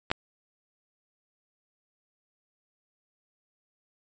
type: clicks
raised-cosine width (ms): 0.3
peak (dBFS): -21 / -7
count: 2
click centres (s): 0.103 / 0.115
effects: resampled to 16000 Hz